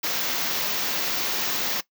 white band-stop noise, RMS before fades -26 dBFS, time 0.03-1.81 s, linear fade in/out 10 ms, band 6600 to 14000 Hz, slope 48 dB/octave, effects noise-tail reverb RT60 0.1 s tail -18 dB re dry + high-pass 150 Hz 12 dB/octave

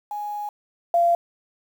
sine tone pair in turn, 830.6 / 687.2 Hz, G#5 / F5, 0 / -28 cents, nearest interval minor third, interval 328 cents, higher first, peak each -27 / -15 dBFS, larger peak second, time 0.11-0.49 / 0.94-1.15 s, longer first, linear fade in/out 2 ms, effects 8-bit

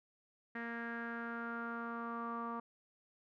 sawtooth tone with low-pass filter sweep, 233.1 Hz, A#3, in tune, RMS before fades -42 dBFS, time 0.55-2.6 s, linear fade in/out 5 ms, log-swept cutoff 1800 to 1100 Hz, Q 7.1, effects none

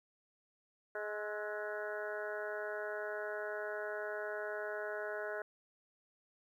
harmonic tone with a mistuned harmonic, 210 Hz, G#3, 19 cents sharp, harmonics 2 / 3 / 4 / 5 / 6 / 7 / 8 / 9, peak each -43 / -42 / -52 / -52 / -53 / -44 / -49 / -55 dBFS, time 0.95-5.42 s, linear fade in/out 2 ms, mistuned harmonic 6, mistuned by +70 cents, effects 12-bit

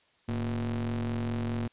square ring-modulated tone, 63.8 Hz, C2, 43 cents flat, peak -27 dBFS, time 0.28-1.68 s, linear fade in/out 10 ms, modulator 169 Hz, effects white hiss -66 dBFS RMS until 1.72 s + resampled to 8000 Hz

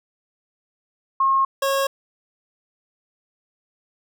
sine / 25% pulse tone pair in turn, 1078 / 546.8 Hz, C#6 / C#5, -49 / -24 cents, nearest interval octave, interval 1175 cents, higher first, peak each -15 dBFS, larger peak neither, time 1.2-1.45 / 1.62-1.87 s, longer neither, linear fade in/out 5 ms, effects none

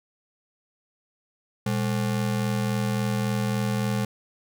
square ring-modulated tone, 161.6 Hz, E3, 34 cents flat, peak -21 dBFS, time 1.66-4.05 s, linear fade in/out 5 ms, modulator 41.8 Hz, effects none

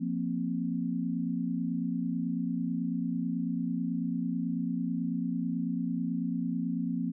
sine chord, F suspended fourth, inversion none, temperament just, 174.61 / 232.8 / 261.9 Hz, F3 / Bb3 / C4, 0 / -2 / +2 cents, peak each -33 dBFS, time 0-7.12 s, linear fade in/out 20 ms, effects none

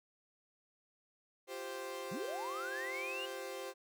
sawtooth chord, F suspended second, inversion none, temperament equal, 349.2 / 392 / 523.3 Hz, F4 / G4 / C5, 0 / 0 / 0 cents, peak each -46 / -42 / -40 dBFS, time 1.47-3.74 s, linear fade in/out 50 ms
sine linear sweep, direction up, 140 to 2908 Hz, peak -40 dBFS, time 2.11-3.26 s, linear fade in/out 10 ms
effects none

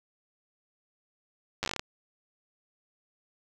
slowing click train, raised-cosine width 0.2 ms, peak -13 dBFS, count 10, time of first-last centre 1.63-1.795 s, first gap 9 ms, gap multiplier 1.17, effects none

